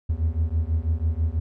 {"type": "beating tone pair", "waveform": "triangle", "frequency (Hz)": [77.4, 83.5], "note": ["D#2", "E2"], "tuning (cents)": [-9, 23], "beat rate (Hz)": 6.1, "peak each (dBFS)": -22, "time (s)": [0.09, 1.4], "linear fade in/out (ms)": 10, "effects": []}